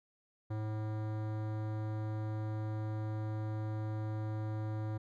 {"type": "tone with hard clipping", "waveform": "sine", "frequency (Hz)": 108, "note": "A2", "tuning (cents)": -32, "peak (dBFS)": -37, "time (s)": [0.5, 4.98], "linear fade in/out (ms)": 10, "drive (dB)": 18, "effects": []}